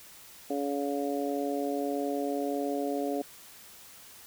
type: harmonic tone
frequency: 141.6 Hz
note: C#3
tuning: 37 cents sharp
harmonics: 2 / 3 / 4 / 5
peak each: -32 / -34 / -35 / -36 dBFS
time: 0.5-3.22 s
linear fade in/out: 5 ms
effects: white hiss -51 dBFS RMS until 4.26 s